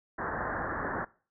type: low-pass noise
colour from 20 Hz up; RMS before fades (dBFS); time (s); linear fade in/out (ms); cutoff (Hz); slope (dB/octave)
white; -34; 0.18-1.05; 10; 1800; 96
effects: noise-tail reverb RT60 0.4 s tail -21 dB re dry